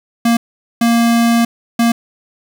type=tone bursts at uneven times; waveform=square; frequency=233.1 Hz; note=A#3; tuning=in tune; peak=-10 dBFS; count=3; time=0.25-0.37 / 0.81-1.45 / 1.79-1.92 s; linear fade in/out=5 ms; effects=7-bit